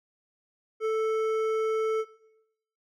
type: tone with hard clipping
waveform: triangle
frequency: 440 Hz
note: A4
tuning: in tune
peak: -26 dBFS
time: 0.8-2.05 s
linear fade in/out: 50 ms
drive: 13 dB
effects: noise-tail reverb RT60 0.8 s tail -18 dB re dry